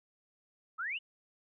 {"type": "exponential sweep", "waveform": "sine", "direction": "up", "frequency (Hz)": [1240, 3038], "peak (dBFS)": -34, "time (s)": [0.78, 0.99], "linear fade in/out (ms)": 20, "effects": []}